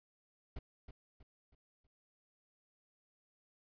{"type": "noise with echo", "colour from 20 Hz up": "brown", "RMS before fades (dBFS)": -43, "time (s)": [0.56, 0.59], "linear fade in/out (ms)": 5, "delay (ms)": 320, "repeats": 4, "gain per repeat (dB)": -8, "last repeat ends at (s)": 1.87, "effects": ["resampled to 11025 Hz"]}